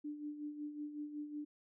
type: tone with tremolo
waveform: sine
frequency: 296.5 Hz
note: D4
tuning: 17 cents sharp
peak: -39 dBFS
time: 0.04-1.45 s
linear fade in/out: 10 ms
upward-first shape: sine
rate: 5.4 Hz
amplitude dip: 60%
effects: none